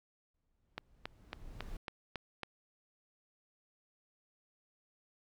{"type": "noise with exponential growth", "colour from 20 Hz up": "brown", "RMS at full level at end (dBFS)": -43, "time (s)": [0.34, 1.77], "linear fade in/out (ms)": 5, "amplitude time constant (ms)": 310}
{"type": "click train", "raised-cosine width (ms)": 0.3, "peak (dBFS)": -23, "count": 7, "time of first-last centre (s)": [0.78, 2.433], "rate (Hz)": 3.63}
{"effects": []}